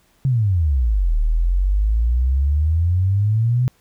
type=exponential two-way sweep; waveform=sine; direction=down then up; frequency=138.59 to 37.33 to 128.5 Hz; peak=-14 dBFS; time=0.25-3.68 s; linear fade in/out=0 ms; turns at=1.17 s; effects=pink hiss -59 dBFS RMS until 3.8 s